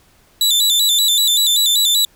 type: tone with vibrato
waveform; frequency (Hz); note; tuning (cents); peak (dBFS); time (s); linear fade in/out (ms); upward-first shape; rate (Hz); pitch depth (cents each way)
sawtooth; 3729; A#7; 0; -9; 0.41-2.05; 2; square; 5.2; 87
effects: pink hiss -53 dBFS RMS until 2.15 s